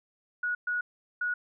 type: tone bursts at uneven times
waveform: sine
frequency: 1458 Hz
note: F#6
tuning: 26 cents flat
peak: -27 dBFS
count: 3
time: 0.43-0.55 / 0.67-0.81 / 1.21-1.34 s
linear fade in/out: 5 ms
effects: none